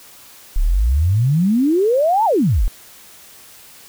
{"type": "exponential two-way sweep", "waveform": "sine", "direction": "up then down", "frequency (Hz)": [32, 932.3, 32], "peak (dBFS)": -12, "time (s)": [0.56, 2.68], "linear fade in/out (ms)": 0, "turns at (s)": 2.25, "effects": ["white hiss -43 dBFS RMS until 3.88 s"]}